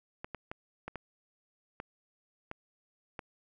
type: clicks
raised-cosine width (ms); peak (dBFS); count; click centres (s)
0.5; -24; 8; 0.245 / 0.347 / 0.515 / 0.88 / 0.957 / 1.801 / 2.514 / 3.192
effects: none